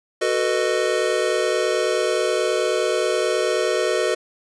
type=chord; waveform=square; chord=B dominant seventh; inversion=second; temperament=just; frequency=370.4 / 444.5 / 493.9 / 617.4 Hz; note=F#4 / A4 / B4 / D#5; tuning=+2 / +18 / 0 / -14 cents; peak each=-25 dBFS; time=0.21-4.15 s; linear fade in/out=10 ms; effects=resampled to 22050 Hz + 9-bit